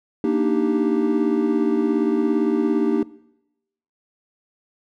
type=chord; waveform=triangle; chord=Eb major seventh; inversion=second; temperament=equal; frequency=233.1 / 293.7 / 311.1 / 392 Hz; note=Bb3 / D4 / Eb4 / G4; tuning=0 / 0 / 0 / 0 cents; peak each=-21 dBFS; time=0.24-3.03 s; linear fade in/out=2 ms; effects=noise-tail reverb RT60 0.9 s tail -21 dB re dry